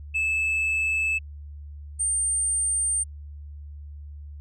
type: tone pair in turn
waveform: sine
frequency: 2616 / 8799 Hz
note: E7 / C#9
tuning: -14 / -14 cents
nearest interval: octave + major sixth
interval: 2100 cents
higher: second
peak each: -19 dBFS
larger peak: neither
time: 0.14-1.19 / 1.99-3.04 s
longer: neither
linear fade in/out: 20 ms
effects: tanh soft clip ceiling -21 dBFS + added 73 Hz sine -37 dBFS peak until 4.4 s